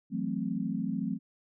sine chord, F# half-diminished seventh, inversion third, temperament equal with one note detuned, 164.81 / 186.28 / 220 / 261.6 Hz, E3 / F#3 / A3 / C4, 0 / +12 / 0 / 0 cents, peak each -38 / -34 / -34 / -35 dBFS, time 0.1-1.19 s, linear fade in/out 50 ms, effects none

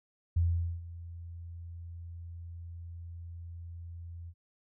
sine tone with ADSR envelope, 85 Hz, F2, 46 cents flat, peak -23 dBFS, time 0.36-4.34 s, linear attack 9 ms, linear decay 440 ms, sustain -18 dB, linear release 57 ms, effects none

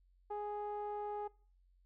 sawtooth tone with low-pass filter, 415.3 Hz, G#4, in tune, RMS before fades -41 dBFS, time 0.3-1.28 s, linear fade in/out 10 ms, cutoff 850 Hz, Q 2.8, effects noise-tail reverb RT60 0.4 s tail -22 dB re dry + added 45 Hz sine -66 dBFS peak until 1.85 s

